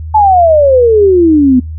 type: exponential sweep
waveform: sine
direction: down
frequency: 880 to 245.5 Hz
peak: -3 dBFS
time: 0.14-1.6 s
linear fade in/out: 10 ms
effects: noise-tail reverb RT60 0.2 s tail -23 dB re dry + added 79 Hz sine -19 dBFS peak until 1.78 s